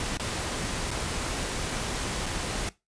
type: noise with dropouts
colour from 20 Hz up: pink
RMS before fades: -31 dBFS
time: 0-2.69 s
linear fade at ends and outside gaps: 1 ms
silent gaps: 0.172-0.197 / 0.907-0.913 / 2.259-2.263 s
effects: noise-tail reverb RT60 0.2 s tail -18 dB re dry + resampled to 22050 Hz